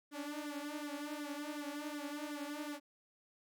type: tone with flanger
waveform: sawtooth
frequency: 293.7 Hz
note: D4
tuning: in tune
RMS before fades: -43 dBFS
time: 0.11-2.8 s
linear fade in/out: 50 ms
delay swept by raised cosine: 0.54 to 6.24 ms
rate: 2.7 Hz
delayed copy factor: +0.75
effects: none